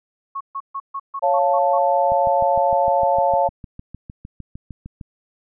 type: tone bursts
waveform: sine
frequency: 1100 Hz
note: C#6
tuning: 14 cents flat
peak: -24 dBFS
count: 8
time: 0.35-1.786 s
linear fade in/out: 10 ms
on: 57 ms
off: 140 ms
type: chord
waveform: sine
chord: Db augmented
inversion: none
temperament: equal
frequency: 554.4 / 698.5 / 880 Hz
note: Db5 / F5 / A5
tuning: 0 / 0 / 0 cents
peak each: -19 dBFS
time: 1.22-3.49 s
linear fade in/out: 20 ms
type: click train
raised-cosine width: 5 ms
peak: -22 dBFS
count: 20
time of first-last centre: 2.12-5.012 s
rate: 6.57 Hz
effects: none